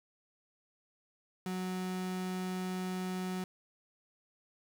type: tone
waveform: 35% pulse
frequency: 184.5 Hz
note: F#3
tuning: 5 cents flat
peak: -33 dBFS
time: 1.46-3.44 s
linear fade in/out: 2 ms
effects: 11-bit